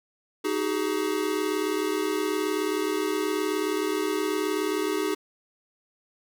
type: tone cluster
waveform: square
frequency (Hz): 311.1 / 378.6 / 417.6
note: D#4 / F#4 / G#4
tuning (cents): 0 / +40 / +10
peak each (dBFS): -30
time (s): 0.44-5.15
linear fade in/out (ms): 10
effects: none